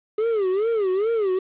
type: tone with vibrato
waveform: triangle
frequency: 413.8 Hz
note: G#4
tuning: 6 cents flat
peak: -17 dBFS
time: 0.18-1.39 s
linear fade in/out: 5 ms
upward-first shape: sine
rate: 2.4 Hz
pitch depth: 200 cents each way
effects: resampled to 8000 Hz + 8-bit